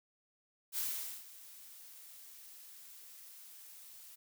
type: noise with ADSR envelope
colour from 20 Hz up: blue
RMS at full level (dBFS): -36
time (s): 0.72-4.16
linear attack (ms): 59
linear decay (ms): 450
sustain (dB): -18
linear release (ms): 16
effects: none